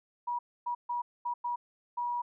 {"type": "tone bursts at uneven times", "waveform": "sine", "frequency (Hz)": 964, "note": "B5", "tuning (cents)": -42, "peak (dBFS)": -30, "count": 6, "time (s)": [[0.27, 0.39], [0.66, 0.75], [0.89, 1.02], [1.25, 1.34], [1.44, 1.56], [1.97, 2.22]], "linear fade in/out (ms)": 10, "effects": []}